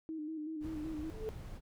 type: tone with vibrato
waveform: sine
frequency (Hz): 311.1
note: D#4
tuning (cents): 0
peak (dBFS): -38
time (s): 0.09-1.1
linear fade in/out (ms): 0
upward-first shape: square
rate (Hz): 5.3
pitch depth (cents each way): 44
type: noise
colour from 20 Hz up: brown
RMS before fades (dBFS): -46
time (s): 0.6-1.61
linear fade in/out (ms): 50
type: tone with exponential growth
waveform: sine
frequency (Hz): 436.8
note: A4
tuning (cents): -13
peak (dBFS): -33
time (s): 1-1.29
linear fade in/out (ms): 0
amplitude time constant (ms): 62
effects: none